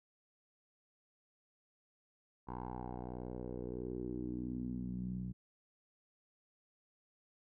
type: tone with low-pass filter sweep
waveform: 10% pulse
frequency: 61.6 Hz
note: B1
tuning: 4 cents flat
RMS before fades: -42 dBFS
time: 2.47-5.33 s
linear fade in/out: 20 ms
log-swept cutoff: 1000 to 160 Hz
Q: 3.9
effects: none